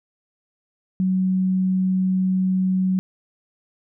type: tone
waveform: sine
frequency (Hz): 186.8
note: F#3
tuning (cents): +17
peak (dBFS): -17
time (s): 1-2.99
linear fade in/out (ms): 0
effects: none